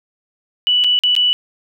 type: tone with dropouts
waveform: sine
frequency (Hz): 2960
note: F#7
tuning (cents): 0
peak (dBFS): -11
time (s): 0.67-1.33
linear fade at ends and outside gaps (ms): 0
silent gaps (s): 0.839-0.844 / 0.99-1.036 / 1.152-1.164
effects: none